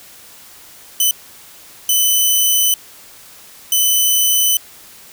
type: tone bursts at uneven times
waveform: 5% pulse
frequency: 3012 Hz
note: F#7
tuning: 30 cents sharp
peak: -3 dBFS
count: 3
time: 1-1.11 / 1.89-2.74 / 3.72-4.57 s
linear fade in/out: 2 ms
effects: white hiss -41 dBFS RMS until 5.12 s